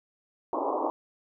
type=band-pass noise; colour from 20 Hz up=white; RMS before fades=-29 dBFS; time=0.53-0.9 s; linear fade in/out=0 ms; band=270 to 1100 Hz; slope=96 dB/octave; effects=none